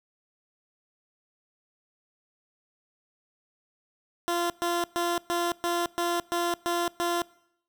15% pulse tone bursts, 345.3 Hz, F4, 20 cents flat, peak -19 dBFS, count 9, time 4.28-7.22 s, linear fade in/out 0 ms, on 220 ms, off 120 ms, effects noise-tail reverb RT60 0.7 s tail -22 dB re dry

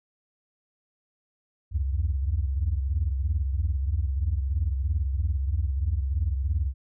sine tone cluster, 67.1 / 84.6 / 87.7 Hz, C2 / E2 / F2, +44 / +45 / +8 cents, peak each -24 / -30 / -30 dBFS, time 1.71-6.74 s, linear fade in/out 50 ms, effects tanh soft clip ceiling -16 dBFS

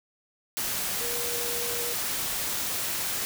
sine tone in noise, 477.8 Hz, A#4, 43 cents sharp, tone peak -36 dBFS, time 1.01-1.93 s, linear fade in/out 0 ms, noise white, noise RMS -30 dBFS, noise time 0.57-3.25 s, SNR -9 dB, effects none

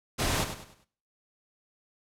pink noise with echo, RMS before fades -28 dBFS, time 0.18-0.45 s, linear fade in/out 20 ms, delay 100 ms, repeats 4, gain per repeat -9 dB, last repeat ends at 0.85 s, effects noise-tail reverb RT60 0.5 s tail -18 dB re dry + low-pass 11000 Hz 12 dB/octave

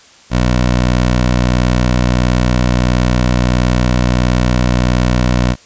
15% pulse tone, 61.5 Hz, B1, 7 cents flat, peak -4 dBFS, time 0.3-5.56 s, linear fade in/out 50 ms, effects white hiss -43 dBFS RMS until 5.65 s + resampled to 16000 Hz

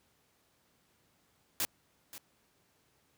white noise with echo, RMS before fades -32 dBFS, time 1.6-1.65 s, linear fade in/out 0 ms, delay 530 ms, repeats 1, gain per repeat -15 dB, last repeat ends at 2.18 s, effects pink hiss -71 dBFS RMS until 3.17 s + high-pass 80 Hz 12 dB/octave

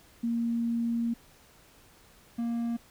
sine / triangle tone pair in turn, 233.1 / 234 Hz, A#3 / A#3, 0 / +7 cents, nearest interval unison, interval 7 cents, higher second, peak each -26 dBFS, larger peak neither, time 0.23-1.14 / 2.38-2.77 s, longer first, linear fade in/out 10 ms, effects pink hiss -58 dBFS RMS until 2.9 s

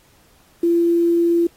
sine tone with quantisation, 340.4 Hz, F4, 44 cents flat, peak -13 dBFS, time 0.63-1.47 s, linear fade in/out 5 ms, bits 7, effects pink hiss -55 dBFS RMS until 1.56 s + AAC 48 kbps

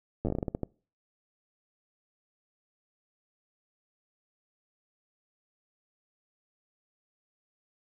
slowing click train, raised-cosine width 2 ms, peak -17 dBFS, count 12, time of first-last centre 0.25-0.633 s, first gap 9 ms, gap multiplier 1.25, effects noise-tail reverb RT60 0.4 s tail -25 dB re dry

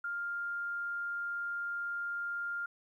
sine tone, 1401 Hz, F6, 5 cents sharp, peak -34 dBFS, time 0.04-2.66 s, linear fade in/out 5 ms, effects 12-bit

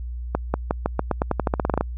accelerating click train, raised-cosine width 1 ms, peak -6 dBFS, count 17, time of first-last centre 0.35-1.81 s, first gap 190 ms, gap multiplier 0.89, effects added 60 Hz sine -28 dBFS peak until 1.97 s

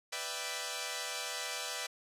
5% pulse chord, E minor seventh, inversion second, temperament equal, 493.9 / 587.3 / 659.3 / 784 Hz, B4 / D5 / E5 / G5, 0 / 0 / 0 / 0 cents, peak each -31 dBFS, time 0.12-1.87 s, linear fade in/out 10 ms, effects resampled to 32000 Hz

